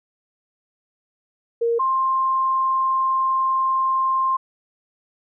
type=tone pair in turn; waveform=sine; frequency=466.2 / 1055.1 Hz; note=A#4 / C6; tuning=0 / +14 cents; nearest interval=octave + major second; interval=1414 cents; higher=second; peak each=-17 dBFS; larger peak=neither; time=1.61-1.79 / 1.79-4.37 s; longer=second; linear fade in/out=10 ms; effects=none